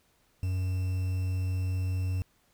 triangle tone with quantisation, 92.5 Hz, F#2, in tune, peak -25 dBFS, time 0.43-2.22 s, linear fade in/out 0 ms, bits 8, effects pink hiss -68 dBFS RMS until 2.53 s

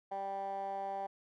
15% pulse tone with band-pass filter, 196 Hz, G3, in tune, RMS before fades -39 dBFS, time 0.11-1.07 s, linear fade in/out 10 ms, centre 770 Hz, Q 4.8, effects none

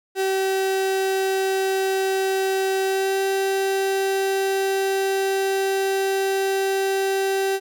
35% pulse tone with pitch glide, 383.8 to 387.8 Hz, G4 to G4, -37 to -19 cents, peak -18 dBFS, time 0.15-7.6 s, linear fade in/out 50 ms, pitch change +18 cents, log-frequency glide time 2.85-3.2 s, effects none

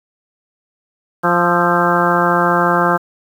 harmonic tone with a mistuned harmonic, 174.61 Hz, F3, in tune, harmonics 1 / 2 / 3 / 4 / 5 / 6 / 7 / 8 / 9, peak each -20 / -20 / -20 / -20 / -20 / -20 / -20 / -20 / -20 dBFS, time 1.23-2.98 s, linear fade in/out 20 ms, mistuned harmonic 8, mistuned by -68 cents, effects 7-bit

